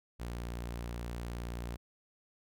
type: tone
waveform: sawtooth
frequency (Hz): 59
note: A#1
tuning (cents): +22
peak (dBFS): -34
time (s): 0.19-1.77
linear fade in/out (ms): 20
effects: none